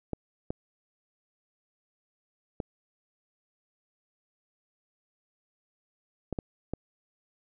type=clicks; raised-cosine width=2 ms; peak=-18 dBFS; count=6; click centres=0.133 / 0.505 / 2.602 / 6.327 / 6.388 / 6.736 s; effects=none